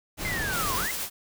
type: noise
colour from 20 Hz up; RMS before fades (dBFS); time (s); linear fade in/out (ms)
pink; -32; 0.17-0.88; 50
type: linear two-way sweep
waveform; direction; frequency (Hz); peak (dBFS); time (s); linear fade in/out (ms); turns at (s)
sine; down then up; 2112 to 971 to 2112; -29; 0.25-0.91; 0; 0.76
type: noise with tremolo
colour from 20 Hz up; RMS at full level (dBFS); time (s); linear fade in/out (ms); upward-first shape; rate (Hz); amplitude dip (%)
white; -31; 0.5-1.1; 50; sine; 12; 25
effects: none